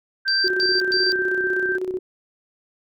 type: tone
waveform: sine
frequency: 1567 Hz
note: G6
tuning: 1 cent flat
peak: -21 dBFS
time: 0.25-1.78 s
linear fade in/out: 20 ms
type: tone bursts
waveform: sine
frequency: 4694 Hz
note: D8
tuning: 2 cents flat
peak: -19 dBFS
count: 3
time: 0.28-1.12 s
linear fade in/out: 0 ms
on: 200 ms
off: 120 ms
type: tone with tremolo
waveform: sine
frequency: 370 Hz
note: F#4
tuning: in tune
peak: -21 dBFS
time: 0.44-1.99 s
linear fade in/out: 5 ms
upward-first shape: square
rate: 16 Hz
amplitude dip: 55%
effects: none

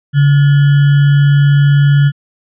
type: tone with sample-and-hold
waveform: sine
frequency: 142.2 Hz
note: C#3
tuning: 45 cents sharp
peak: -5 dBFS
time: 0.13-2.12 s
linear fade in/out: 50 ms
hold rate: 1575 Hz
effects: resampled to 8000 Hz

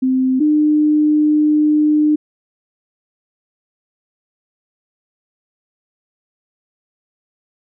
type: tone pair in turn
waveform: sine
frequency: 259.6 / 302.1 Hz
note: C4 / D4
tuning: -13 / +49 cents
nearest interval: minor third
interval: 262 cents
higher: second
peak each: -12 / -10 dBFS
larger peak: second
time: 0.02-0.4 / 0.4-2.16 s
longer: second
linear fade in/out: 10 ms
effects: none

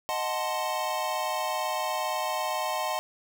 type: chord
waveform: square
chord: D# diminished seventh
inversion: none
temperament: equal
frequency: 622.3 / 740 / 880 / 1046.5 Hz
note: D#5 / F#5 / A5 / C6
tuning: 0 / 0 / 0 / 0 cents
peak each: -34 dBFS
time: 0.09-2.99 s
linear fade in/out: 0 ms
effects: none

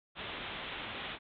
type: low-pass noise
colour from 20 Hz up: white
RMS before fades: -42 dBFS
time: 0.15-1.19 s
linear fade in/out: 50 ms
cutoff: 3700 Hz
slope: 96 dB/octave
effects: none

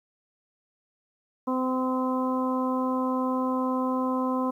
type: harmonic tone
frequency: 257.4 Hz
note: C4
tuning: 28 cents flat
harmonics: 1 / 2 / 3 / 4 / 5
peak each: -26 / -31 / -37 / -30 / -40 dBFS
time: 1.47-4.51 s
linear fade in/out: 10 ms
effects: 10-bit

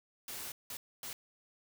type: noise bursts at uneven times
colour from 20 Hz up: white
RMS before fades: -43 dBFS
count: 3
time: 0.28-0.52 / 0.7-0.77 / 1.03-1.13 s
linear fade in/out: 2 ms
effects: none

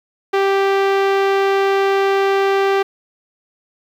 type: tone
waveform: sawtooth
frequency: 392 Hz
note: G4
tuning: in tune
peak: -9 dBFS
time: 0.33-2.83 s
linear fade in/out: 10 ms
effects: low-pass 3000 Hz 12 dB/octave + 8-bit

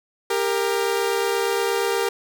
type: tone pair together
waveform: sawtooth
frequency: 397.8 / 466.2 Hz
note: G4 / A#4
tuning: +25 / 0 cents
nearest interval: minor third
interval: 275 cents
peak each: -19 dBFS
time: 0.3-2.09 s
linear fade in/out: 5 ms
effects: none

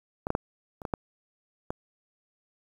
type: clicks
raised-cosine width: 1 ms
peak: -16 / -12 / -11 / -27 / -18 / -13 / -17 dBFS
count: 7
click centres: 0.269 / 0.304 / 0.351 / 0.818 / 0.852 / 0.938 / 1.705 s
effects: 8-bit

